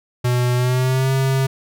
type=tone with pitch glide; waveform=square; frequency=123.4 to 133.79 Hz; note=B2 to C3; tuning=-1 to +39 cents; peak=-16 dBFS; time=0.24-1.47 s; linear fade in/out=10 ms; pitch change=+140 cents; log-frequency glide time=0.55-1.12 s; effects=none